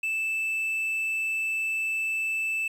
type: tone with quantisation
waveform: triangle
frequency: 2637 Hz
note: E7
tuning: in tune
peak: -24 dBFS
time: 0.03-2.68 s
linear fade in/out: 5 ms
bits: 9
effects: none